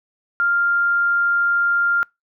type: tone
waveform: sine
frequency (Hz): 1396.9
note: F6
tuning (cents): 0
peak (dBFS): -15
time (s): 0.4-2.03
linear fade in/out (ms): 0
effects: noise-tail reverb RT60 0.2 s tail -26 dB re dry